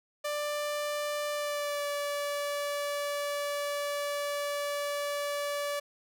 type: tone with pitch glide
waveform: sawtooth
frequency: 590 to 577.2 Hz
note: D5 to D5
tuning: +8 to -30 cents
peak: -27 dBFS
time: 0.24-5.8 s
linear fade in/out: 10 ms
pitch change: -38 cents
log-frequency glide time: 1.32-1.87 s
effects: none